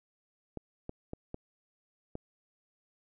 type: clicks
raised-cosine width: 2 ms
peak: -25 dBFS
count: 5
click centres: 0.573 / 0.894 / 1.134 / 1.344 / 2.154 s
effects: none